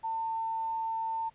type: tone with quantisation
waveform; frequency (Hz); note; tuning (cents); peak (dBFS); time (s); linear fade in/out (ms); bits
sine; 899; A5; +37; -30; 0.03-1.3; 20; 10
effects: pink hiss -64 dBFS RMS until 1.34 s + resampled to 8000 Hz